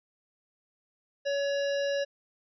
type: harmonic tone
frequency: 563 Hz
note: C#5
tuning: 27 cents sharp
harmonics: 1 / 3 / 5 / 7 / 9 / 10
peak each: -27 / -37 / -41 / -44 / -46 / -47 dBFS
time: 1.25-2.05 s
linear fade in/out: 20 ms
effects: none